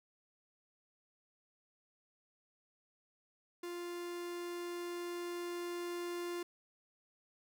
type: tone with level ramp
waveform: 45% pulse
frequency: 349.2 Hz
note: F4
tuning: in tune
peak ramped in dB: -41 to -38 dBFS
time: 3.63-6.43 s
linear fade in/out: 5 ms
effects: none